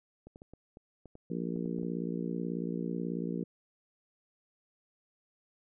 clicks, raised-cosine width 2 ms, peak -36 dBFS, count 11, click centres 0.27 / 0.359 / 0.419 / 0.536 / 0.771 / 1.057 / 1.154 / 1.563 / 1.657 / 1.786 / 1.831 s
harmonic tone, 58.27 Hz, A#1, in tune, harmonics 3 / 4 / 5 / 6 / 7 / 8, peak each -36 / -38 / -40 / -42 / -43 / -44 dBFS, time 1.3-3.44 s, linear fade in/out 5 ms
effects none

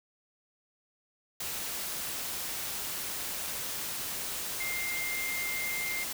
sine tone in noise, 2104 Hz, C7, 9 cents sharp, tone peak -33 dBFS, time 4.6-6.04 s, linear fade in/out 5 ms, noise white, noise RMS -36 dBFS, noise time 1.4-6.13 s, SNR 0 dB, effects none

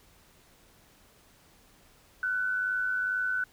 sine tone pair together, 1396.9 / 1499.2 Hz, F6 / F#6, 0 / +22 cents, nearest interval minor second, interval 122 cents, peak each -37 / -27 dBFS, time 2.23-3.44 s, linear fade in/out 2 ms, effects pink hiss -60 dBFS RMS until 3.52 s

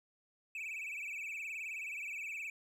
triangle tone with vibrato, 2447 Hz, D#7, 29 cents flat, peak -38 dBFS, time 0.55-2.5 s, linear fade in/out 2 ms, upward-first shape sine, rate 19 Hz, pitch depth 140 cents each way, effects none

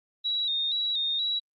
sine tone with vibrato, 3782 Hz, A#7, 24 cents sharp, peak -25 dBFS, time 0.24-1.4 s, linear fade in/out 20 ms, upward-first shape square, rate 2.1 Hz, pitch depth 50 cents each way, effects Opus 32 kbps

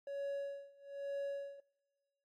triangle tone with tremolo, 560 Hz, C#5, 18 cents sharp, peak -35 dBFS, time 0.07-1.6 s, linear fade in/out 2 ms, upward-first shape sine, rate 1.1 Hz, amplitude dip 95%, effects noise-tail reverb RT60 1.0 s tail -20 dB re dry + AAC 48 kbps

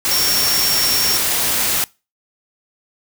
sine tone in noise, 5510 Hz, F8, 24 cents flat, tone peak -18 dBFS, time 0.11-1.17 s, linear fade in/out 0 ms, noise white, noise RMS -18 dBFS, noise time 0.05-1.84 s, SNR -3 dB, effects noise-tail reverb RT60 0.3 s tail -24 dB re dry

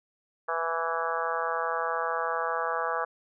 harmonic tone with a mistuned harmonic, 164.81 Hz, E3, in tune, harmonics 3 / 4 / 5 / 6 / 7 / 8 / 9 / 10, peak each -34 / -35 / -35 / -37 / -32 / -36 / -37 / -38 dBFS, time 0.48-3.05 s, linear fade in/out 10 ms, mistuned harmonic 5, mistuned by +22 cents, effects none

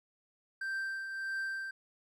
triangle tone with tremolo, 1568 Hz, G6, in tune, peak -31 dBFS, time 0.61-1.71 s, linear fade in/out 5 ms, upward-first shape triangle, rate 1.6 Hz, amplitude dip 50%, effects none

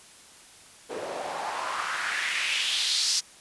white noise with band-pass filter sweep, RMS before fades -29 dBFS, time 0.89-3.21 s, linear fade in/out 20 ms, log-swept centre 450 to 5500 Hz, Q 2.9, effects white hiss -51 dBFS RMS until 3.4 s + resampled to 24000 Hz

